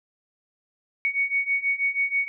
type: beating tone pair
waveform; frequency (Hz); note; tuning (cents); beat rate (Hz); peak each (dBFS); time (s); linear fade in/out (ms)
sine; 2227 / 2233.2; C#7 / C#7; +7 / +12; 6.2; -26 / -24; 1.05-2.28; 0
effects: none